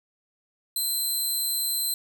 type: tone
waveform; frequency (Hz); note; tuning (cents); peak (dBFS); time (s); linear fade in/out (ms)
10% pulse; 4085; C8; -42; -18; 0.76-1.94; 2
effects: none